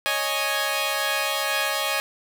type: chord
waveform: 10% pulse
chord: C# suspended second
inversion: none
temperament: equal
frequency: 554.4 / 622.3 / 830.6 Hz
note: C#5 / D#5 / G#5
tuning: 0 / 0 / 0 cents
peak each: -19 dBFS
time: 0.06-2 s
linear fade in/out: 0 ms
effects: none